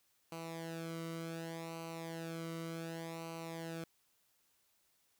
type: tone with flanger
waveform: sawtooth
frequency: 164.81 Hz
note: E3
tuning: in tune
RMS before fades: -44 dBFS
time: 0.32-3.84 s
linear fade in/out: 2 ms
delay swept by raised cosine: 0.57 to 1.18 ms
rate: 0.67 Hz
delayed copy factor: -0.75
effects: white hiss -75 dBFS RMS until 5.19 s